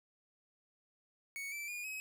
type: tone with pitch steps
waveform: 45% pulse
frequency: 2225 / 2328 / 2435 / 2547 Hz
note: C#7 / D7 / D#7 / D#7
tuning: +6 / -16 / -38 / +40 cents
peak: -40 dBFS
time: 1.36-2 s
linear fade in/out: 0 ms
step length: 160 ms
effects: none